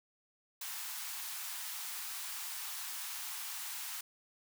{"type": "high-pass noise", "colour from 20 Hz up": "white", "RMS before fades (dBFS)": -42, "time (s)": [0.61, 4.01], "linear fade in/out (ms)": 5, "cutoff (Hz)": 780, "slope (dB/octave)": 48, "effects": []}